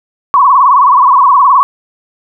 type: tone with vibrato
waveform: sine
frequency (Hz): 1059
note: C6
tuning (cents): +21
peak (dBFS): -3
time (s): 0.34-1.63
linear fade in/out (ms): 0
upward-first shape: sine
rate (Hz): 19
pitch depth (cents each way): 140
effects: none